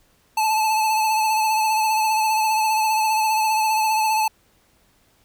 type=tone with vibrato; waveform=square; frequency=871 Hz; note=A5; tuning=18 cents flat; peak=-18 dBFS; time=0.37-4.28 s; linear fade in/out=5 ms; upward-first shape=sine; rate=15 Hz; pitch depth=30 cents each way; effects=pink hiss -60 dBFS RMS until 5.24 s